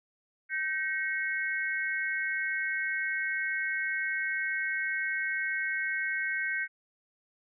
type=tone cluster; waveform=sine; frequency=1553 / 1895 / 2185 Hz; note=G6 / A#6 / C#7; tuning=-17 / +28 / -26 cents; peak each=-32 / -34 / -34 dBFS; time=0.49-6.68 s; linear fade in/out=50 ms; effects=none